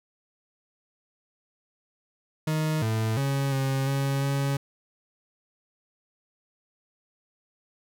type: tone with pitch steps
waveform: 40% pulse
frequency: 155.8 / 110.7 / 138 / 134.8 / 137.7 / 138.9 Hz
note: D#3 / A2 / C#3 / C#3 / C#3 / C#3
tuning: +3 / +11 / -7 / -48 / -11 / +4 cents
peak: -23 dBFS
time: 2.47-4.57 s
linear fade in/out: 5 ms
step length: 350 ms
effects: none